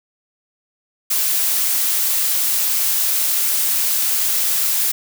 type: noise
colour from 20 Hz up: blue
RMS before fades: -18 dBFS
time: 1.1-4.92 s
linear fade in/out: 10 ms
effects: none